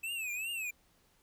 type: tone with vibrato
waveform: square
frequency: 2600 Hz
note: E7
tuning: 24 cents flat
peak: -36 dBFS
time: 0.03-0.71 s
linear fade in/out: 10 ms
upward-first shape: triangle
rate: 2.6 Hz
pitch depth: 160 cents each way
effects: pink hiss -69 dBFS RMS until 1.22 s